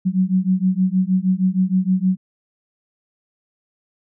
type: beating tone pair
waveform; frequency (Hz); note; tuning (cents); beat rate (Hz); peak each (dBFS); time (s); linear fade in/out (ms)
sine; 183.2 / 189.6; F#3 / F#3; -17 / +43; 6.4; -18; 0.05-2.17; 20
effects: none